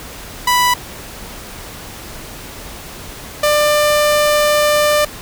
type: tone pair in turn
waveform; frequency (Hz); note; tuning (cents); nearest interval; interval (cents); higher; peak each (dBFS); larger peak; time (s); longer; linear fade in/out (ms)
sawtooth; 987.8 / 595.4; B5 / D5; 0 / +24; major sixth; 876; first; -7; neither; 0.47-0.74 / 3.43-5.05; second; 5
effects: pink hiss -32 dBFS RMS until 5.21 s